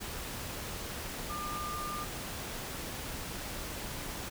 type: tone in noise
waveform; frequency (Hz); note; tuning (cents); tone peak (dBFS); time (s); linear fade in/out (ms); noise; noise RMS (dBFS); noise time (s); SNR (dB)
sine; 1202; D6; +40; -37; 1.29-2.05; 20; pink; -40; 0-4.3; 0
effects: none